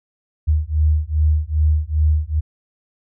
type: beating tone pair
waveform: sine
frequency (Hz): 75.6 / 78.1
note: D#2 / D#2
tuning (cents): -49 / +7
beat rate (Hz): 2.5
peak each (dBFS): -17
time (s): 0.47-2.41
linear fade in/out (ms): 20
effects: none